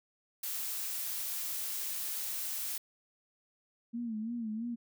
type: noise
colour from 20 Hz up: blue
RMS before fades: -37 dBFS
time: 0.43-2.78 s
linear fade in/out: 5 ms
type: tone with vibrato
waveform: sine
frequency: 226.7 Hz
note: A#3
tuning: 48 cents flat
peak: -34 dBFS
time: 3.93-4.76 s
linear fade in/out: 20 ms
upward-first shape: sine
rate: 3 Hz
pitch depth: 100 cents each way
effects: none